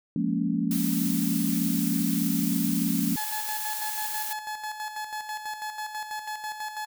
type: chord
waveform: sine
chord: Bb minor seventh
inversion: second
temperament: just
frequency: 174.81 / 209.8 / 233.1 / 279.7 Hz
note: F3 / Ab3 / Bb3 / Db4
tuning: +2 / +18 / 0 / +16 cents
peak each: -29 dBFS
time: 0.16-3.16 s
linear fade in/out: 2 ms
type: noise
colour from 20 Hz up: blue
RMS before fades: -33 dBFS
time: 0.71-4.33 s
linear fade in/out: 2 ms
type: tone with tremolo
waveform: 30% pulse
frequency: 855 Hz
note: A5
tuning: 50 cents flat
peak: -28 dBFS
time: 3.16-6.86 s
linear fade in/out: 20 ms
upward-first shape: square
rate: 6.1 Hz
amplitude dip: 55%
effects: none